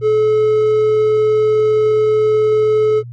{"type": "tone", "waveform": "triangle", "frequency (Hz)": 430.4, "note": "A4", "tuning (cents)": -38, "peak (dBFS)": -8, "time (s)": [0.01, 3.03], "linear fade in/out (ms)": 50, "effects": ["added 120 Hz sine -28 dBFS peak until 3.12 s", "MP3 32 kbps"]}